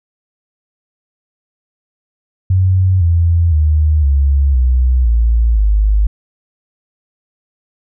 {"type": "tone with pitch steps", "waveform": "sine", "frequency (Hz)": [93.2, 84.48, 76.58, 69.42, 62.93, 57.04, 51.71], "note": ["F#2", "E2", "D#2", "C#2", "B1", "A#1", "G#1"], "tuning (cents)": [13, 43, -27, 3, 33, -37, -7], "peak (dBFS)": -8, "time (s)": [2.5, 6.07], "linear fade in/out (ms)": 5, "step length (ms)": 510, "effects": []}